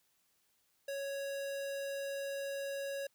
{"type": "tone", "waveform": "square", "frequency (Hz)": 554.4, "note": "C#5", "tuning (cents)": 0, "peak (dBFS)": -38, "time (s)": [0.88, 3.07], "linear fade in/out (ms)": 5, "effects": ["white hiss -75 dBFS RMS until 3.14 s"]}